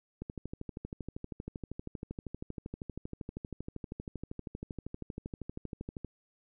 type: click train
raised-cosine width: 3 ms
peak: -26 dBFS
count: 75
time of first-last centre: 0.22-6.047 s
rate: 12.7 Hz
effects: none